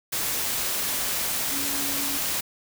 sine tone in noise, 279.6 Hz, C#4, 15 cents sharp, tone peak -35 dBFS, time 1.51-2.18 s, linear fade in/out 10 ms, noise white, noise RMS -27 dBFS, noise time 0.12-2.41 s, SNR -11 dB, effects none

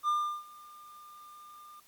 triangle tone with ADSR envelope, 1201 Hz, D6, 38 cents sharp, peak -23 dBFS, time 0.03-1.8 s, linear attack 51 ms, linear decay 350 ms, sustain -24 dB, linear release 4 ms, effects white hiss -62 dBFS RMS until 1.87 s + Opus 48 kbps

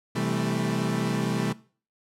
30% pulse chord, A minor seventh, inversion first, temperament equal with one note detuned, 128.86 / 164.81 / 196 / 220 Hz, C3 / E3 / G3 / A3, -26 / 0 / 0 / 0 cents, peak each -28 dBFS, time 0.15-1.53 s, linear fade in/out 10 ms, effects noise-tail reverb RT60 0.4 s tail -19 dB re dry + low-pass 11000 Hz 12 dB/octave

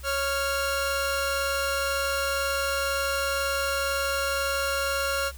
sawtooth tone pair together, 552.4 / 1392 Hz, C#5 / F6, -6 / -6 cents, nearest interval octave + major third, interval 1600 cents, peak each -24 dBFS, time 0.03-5.32 s, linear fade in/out 50 ms, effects added 66 Hz sine -39 dBFS peak until 5.37 s + white hiss -50 dBFS RMS until 5.37 s

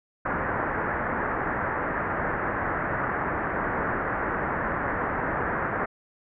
white low-pass noise, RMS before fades -28 dBFS, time 0.25-5.86 s, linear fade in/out 10 ms, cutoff 1800 Hz, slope 48 dB/octave, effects none

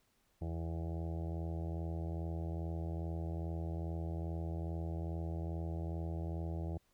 harmonic tone, 82.41 Hz, E2, in tune, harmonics 1 / 2 / 4 / 5 / 6 / 7 / 8 / 9 / 10, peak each -38 / -43 / -47 / -53 / -56 / -54 / -54 / -56 / -60 dBFS, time 0.41-6.78 s, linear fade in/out 10 ms, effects pink hiss -75 dBFS RMS until 6.93 s

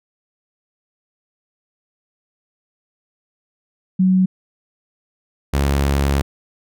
sine / sawtooth tone pair in turn, 186.5 / 69.86 Hz, F#3 / C#2, +14 / +14 cents, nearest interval octave + perfect fourth, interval 1700 cents, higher first, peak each -11 dBFS, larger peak neither, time 3.99-4.26 / 5.53-6.22 s, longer second, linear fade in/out 10 ms, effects none

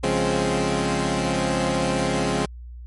15% pulse chord, Db major seventh, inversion none, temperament equal, 138.59 / 174.61 / 207.7 / 261.6 Hz, Db3 / F3 / Ab3 / C4, 0 / 0 / 0 / 0 cents, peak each -20 dBFS, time 0.03-2.46 s, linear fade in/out 10 ms, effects added 60 Hz sine -35 dBFS peak until 2.86 s + MP3 48 kbps

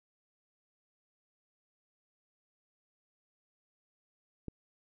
click, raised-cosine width 3 ms, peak -26 dBFS, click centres 4.483 s, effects none

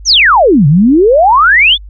sine exponential two-way sweep, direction down then up, 6690 to 135.1 to 3616 Hz, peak -3 dBFS, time 0.05-1.78 s, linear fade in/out 50 ms, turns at 0.67 s, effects added 50 Hz sine -27 dBFS peak until 1.89 s

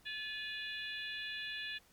harmonic tone with a mistuned harmonic, 575 Hz, D5, 37 cents flat, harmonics 3 / 4 / 5 / 6 / 7, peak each -43 / -46 / -48 / -45 / -51 dBFS, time 0.05-1.79 s, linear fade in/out 20 ms, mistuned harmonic 4, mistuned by +130 cents, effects pink hiss -66 dBFS RMS until 1.92 s + MP3 96 kbps

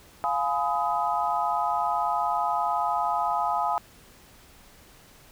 sine chord, F half-diminished seventh, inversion none, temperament just, 698.5 / 838.1 / 1005.8 / 1257.2 Hz, F5 / Ab5 / Cb6 / Eb6, 0 / +16 / +31 / +18 cents, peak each -29 / -27 / -30 / -29 dBFS, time 0.24-3.78 s, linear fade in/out 0 ms, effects pink hiss -53 dBFS RMS until 5.31 s

